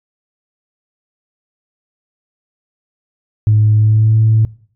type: tone with pitch glide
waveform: sine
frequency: 107.1 to 110.3 Hz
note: A2 to A2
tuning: -46 to +5 cents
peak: -6 dBFS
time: 3.47-4.45 s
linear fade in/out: 0 ms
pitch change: +51 cents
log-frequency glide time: 3.76-4.17 s
effects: noise-tail reverb RT60 0.5 s tail -22 dB re dry + tanh soft clip ceiling -3 dBFS